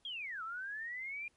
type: linear two-way sweep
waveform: sine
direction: down then up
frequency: 3322 to 1280 to 2423 Hz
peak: -39 dBFS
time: 0.05-1.28 s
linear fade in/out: 2 ms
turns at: 0.43 s
effects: pink hiss -73 dBFS RMS until 1.36 s + MP3 48 kbps